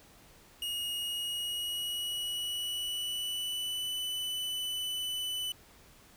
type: tone with pitch glide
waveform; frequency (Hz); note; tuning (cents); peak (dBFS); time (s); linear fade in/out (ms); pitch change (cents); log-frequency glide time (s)
45% pulse; 2871 to 2995; F7 to F#7; +47 to +20; -33; 0.62-5.52; 2; +73; 0.95-3.99
effects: pink hiss -58 dBFS RMS until 6.16 s